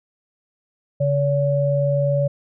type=tone pair together; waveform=sine; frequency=141.02 / 569 Hz; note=C#3 / C#5; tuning=+30 / +45 cents; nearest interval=2 octaves; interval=2415 cents; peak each=-19 dBFS; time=1-2.28 s; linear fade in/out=10 ms; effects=none